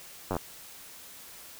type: slowing click train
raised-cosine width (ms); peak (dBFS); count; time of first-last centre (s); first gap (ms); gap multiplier
1; -16; 6; 0.31-0.366; 10; 1.06
effects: white hiss -48 dBFS RMS until 1.59 s